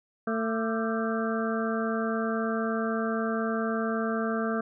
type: harmonic tone with a mistuned harmonic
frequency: 223.8 Hz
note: A3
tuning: 30 cents sharp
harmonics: 1 / 2 / 3 / 5 / 6 / 7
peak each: -29 / -32 / -34 / -36 / -37 / -37 dBFS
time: 0.27-4.61 s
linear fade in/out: 5 ms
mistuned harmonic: 5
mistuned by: +90 cents
effects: none